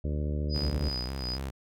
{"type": "harmonic tone", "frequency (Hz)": 74.2, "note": "D2", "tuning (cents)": 18, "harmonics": [1, 2, 3, 4, 5, 6, 7, 8], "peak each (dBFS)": [-29, -35, -39, -41, -43, -45, -46, -47], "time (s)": [0.04, 0.89], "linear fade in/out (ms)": 5}
{"type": "tone with tremolo", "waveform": "sine", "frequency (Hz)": 4961, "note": "D#8", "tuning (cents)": -6, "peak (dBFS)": -32, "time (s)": [0.49, 1.39], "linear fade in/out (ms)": 50, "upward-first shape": "sine", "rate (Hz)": 2.7, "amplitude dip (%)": 90}
{"type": "tone with vibrato", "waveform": "sawtooth", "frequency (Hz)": 64.6, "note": "C2", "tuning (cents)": -21, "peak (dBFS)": -29, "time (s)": [0.54, 1.51], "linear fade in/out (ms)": 20, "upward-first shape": "square", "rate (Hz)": 3.7, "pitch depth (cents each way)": 79}
{"effects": []}